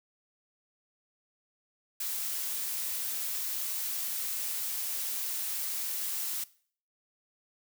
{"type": "noise", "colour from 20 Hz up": "blue", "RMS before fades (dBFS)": -34, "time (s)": [2, 6.44], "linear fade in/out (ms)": 5, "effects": ["noise-tail reverb RT60 0.5 s tail -20 dB re dry"]}